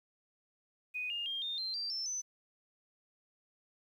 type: tone with pitch steps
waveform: sine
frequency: 2489 / 2826 / 3209 / 3644 / 4138 / 4699 / 5335 / 6058 Hz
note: D#7 / F7 / G7 / A#7 / C8 / D8 / E8 / F#8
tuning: 0 / +20 / +40 / -40 / -20 / 0 / +20 / +40 cents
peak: -35 dBFS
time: 0.94-2.22 s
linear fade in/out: 20 ms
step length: 160 ms
effects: 11-bit